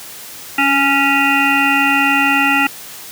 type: harmonic tone with a mistuned harmonic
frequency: 276.7 Hz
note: C#4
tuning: 3 cents flat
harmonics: 1 / 3 / 5 / 7 / 9 / 10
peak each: -18 / -18 / -18 / -18 / -18 / -18 dBFS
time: 0.58-2.67 s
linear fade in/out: 5 ms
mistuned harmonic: 1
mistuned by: +18 cents
effects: white hiss -33 dBFS RMS until 3.11 s + high-pass 80 Hz 12 dB/octave